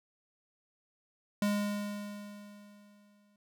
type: tone with exponential decay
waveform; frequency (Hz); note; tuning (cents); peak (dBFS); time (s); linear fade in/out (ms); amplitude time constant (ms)
square; 205.5; G#3; -18; -27; 1.42-3.36; 2; 420
effects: none